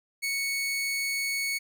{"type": "tone", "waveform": "sawtooth", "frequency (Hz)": 2217, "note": "C#7", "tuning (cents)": 0, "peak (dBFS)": -24, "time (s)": [0.22, 1.59], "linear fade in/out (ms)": 20, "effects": []}